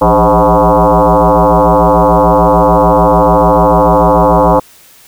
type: tone with frequency modulation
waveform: sine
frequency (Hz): 175.9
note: F3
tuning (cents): +13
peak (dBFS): -4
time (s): 0.01-4.6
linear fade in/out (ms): 10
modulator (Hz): 115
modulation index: 8
effects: white hiss -41 dBFS RMS until 5.07 s